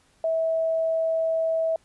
sine tone, 650 Hz, E5, 24 cents flat, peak -21 dBFS, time 0.24-1.76 s, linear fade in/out 2 ms, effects pink hiss -62 dBFS RMS until 1.84 s + resampled to 24000 Hz

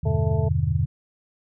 sine chord, E minor seventh, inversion none, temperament just, 82.41 / 98.89 / 123.61 / 148.33 Hz, E2 / G2 / B2 / D3, 0 / +16 / +2 / +18 cents, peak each -25 dBFS, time 0.03-0.86 s, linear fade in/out 10 ms
harmonic tone, 220 Hz, A3, in tune, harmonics 1 / 2 / 3 / 4, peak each -38 / -29 / -32 / -38 dBFS, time 0.05-0.49 s, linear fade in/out 10 ms
effects none

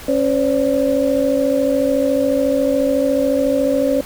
sine tone cluster, 274.5 / 518 / 572 Hz, C#4 / C5 / D5, -17 / -17 / -46 cents, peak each -18 dBFS, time 0.08-4.01 s, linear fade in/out 5 ms, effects pink hiss -35 dBFS RMS until 4.05 s

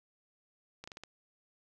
slowing click train, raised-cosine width 0.2 ms, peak -28 dBFS, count 5, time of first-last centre 0.84-1.036 s, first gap 35 ms, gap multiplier 1.23, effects none

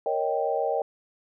sine chord, Eb dominant seventh, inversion second, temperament equal, 466.2 / 554.4 / 622.3 / 784 Hz, Bb4 / Db5 / Eb5 / G5, 0 / 0 / 0 / 0 cents, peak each -29 dBFS, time 0.06-0.82 s, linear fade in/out 2 ms, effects none

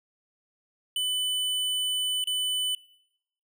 square tone with dropouts, 3000 Hz, F#7, 23 cents sharp, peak -26 dBFS, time 0.96-2.75 s, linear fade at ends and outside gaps 2 ms, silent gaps 2.241-2.272 s, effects noise-tail reverb RT60 0.8 s tail -23 dB re dry

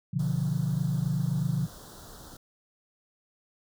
sine chord, B diminished, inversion none, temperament equal, 123.47 / 146.83 / 174.61 Hz, B2 / D3 / F3, 0 / 0 / 0 cents, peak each -31 / -28 / -30 dBFS, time 0.13-1.67 s, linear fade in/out 10 ms
pink band-stop noise, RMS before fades -47 dBFS, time 0.19-2.37 s, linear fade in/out 5 ms, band 1600 to 3400 Hz, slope 48 dB/octave
effects none

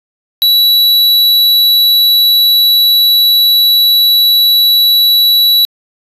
square tone, 3929 Hz, B7, 10 cents flat, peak -6 dBFS, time 0.42-5.65 s, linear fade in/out 0 ms, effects resampled to 32000 Hz

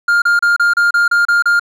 triangle tone bursts, 1406 Hz, F6, 11 cents sharp, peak -7 dBFS, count 9, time 0.08-1.596 s, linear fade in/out 5 ms, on 140 ms, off 32 ms, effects none

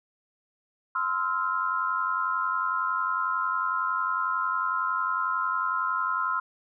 sine tone cluster, 1039 / 1302 / 1393 Hz, C6 / E6 / F6, -12 / -22 / -5 cents, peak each -29 dBFS, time 0.95-6.4 s, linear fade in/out 5 ms, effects none

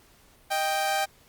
sawtooth tone pair together, 623 / 786.1 Hz, D#5 / G5, +2 / +5 cents, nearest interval major third, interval 403 cents, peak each -27 / -21 dBFS, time 0.5-1.06 s, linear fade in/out 20 ms, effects pink hiss -58 dBFS RMS until 1.28 s + Opus 48 kbps

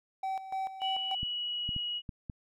triangle tone with tremolo, 767 Hz, G5, 38 cents flat, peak -29 dBFS, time 0.23-1.15 s, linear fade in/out 5 ms, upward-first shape square, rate 3.4 Hz, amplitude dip 70%
sine tone with pitch glide, 2946 to 2907 Hz, F#7 to F#7, -8 to -31 cents, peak -32 dBFS, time 0.8-2.02 s, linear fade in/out 50 ms, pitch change -23 cents, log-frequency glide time 0.95-1.78 s
clicks, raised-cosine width 5 ms, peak -26 dBFS, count 5, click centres 1.231 / 1.691 / 1.764 / 2.092 / 2.298 s
effects none

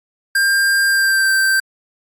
square tone with pitch glide, 1596 to 1563.2 Hz, G6 to G6, +31 to -5 cents, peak -13 dBFS, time 0.35-1.6 s, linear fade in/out 5 ms, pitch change -36 cents, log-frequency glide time 0.86-1.31 s, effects AAC 64 kbps

